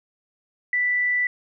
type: tone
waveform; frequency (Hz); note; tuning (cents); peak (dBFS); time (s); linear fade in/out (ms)
sine; 1975.5; B6; 0; -19; 0.73-1.27; 2
effects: none